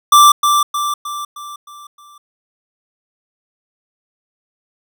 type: tone with echo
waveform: square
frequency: 1174.7 Hz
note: D6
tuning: in tune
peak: -5 dBFS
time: 0.12-0.32 s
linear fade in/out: 5 ms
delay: 310 ms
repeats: 6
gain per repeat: -6 dB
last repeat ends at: 2.18 s
effects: none